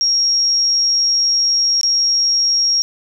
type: tone with dropouts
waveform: sine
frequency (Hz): 5588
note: F8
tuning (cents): 0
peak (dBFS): -12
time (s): 0.01-2.82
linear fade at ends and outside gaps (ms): 0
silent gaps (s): 1.812-1.832
effects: none